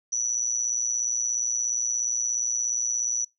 sine tone with amplitude modulation, 5920 Hz, F#8, in tune, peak -20 dBFS, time 0.12-3.25 s, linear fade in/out 10 ms, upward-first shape sine, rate 117 Hz, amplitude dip 80%, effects noise-tail reverb RT60 0.2 s tail -24 dB re dry

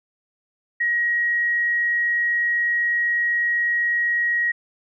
sine tone, 1896 Hz, A#6, 29 cents sharp, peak -18 dBFS, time 0.8-4.52 s, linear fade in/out 10 ms, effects none

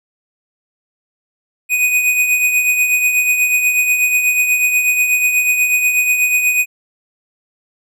square tone with tremolo, 2489 Hz, D#7, in tune, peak -10 dBFS, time 1.69-6.66 s, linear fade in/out 50 ms, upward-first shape triangle, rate 8.2 Hz, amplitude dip 55%, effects none

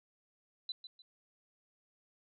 sine tone with echo, 4000 Hz, B7, 21 cents sharp, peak -36 dBFS, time 0.69-0.72 s, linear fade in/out 2 ms, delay 150 ms, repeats 2, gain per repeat -10 dB, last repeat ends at 1.02 s, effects none

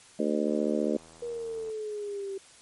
harmonic tone, 75 Hz, D2, 37 cents sharp, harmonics 3 / 4 / 5 / 6 / 7 / 8, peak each -30 / -31 / -32 / -33 / -33 / -34 dBFS, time 0.19-0.97 s, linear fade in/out 5 ms
click train, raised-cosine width 1 ms, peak -39 dBFS, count 100, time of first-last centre 0.48-1.699 s, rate 81.2 Hz
sine exponential sweep, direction down, 478.9 to 386.6 Hz, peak -32 dBFS, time 1.22-2.38 s, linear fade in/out 5 ms
effects white hiss -54 dBFS RMS until 2.61 s + MP3 48 kbps

